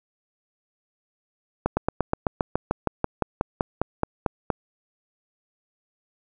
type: slowing click train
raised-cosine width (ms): 1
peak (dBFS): -7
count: 18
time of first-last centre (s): 1.66-4.502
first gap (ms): 110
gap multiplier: 1.05
effects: none